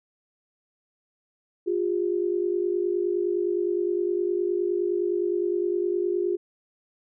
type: tone pair together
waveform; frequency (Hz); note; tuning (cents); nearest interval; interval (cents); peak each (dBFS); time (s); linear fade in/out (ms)
sine; 353.7 / 403.4; F4 / G4; +22 / +50; major second; 228; -24 / -27; 1.66-6.37; 20
effects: none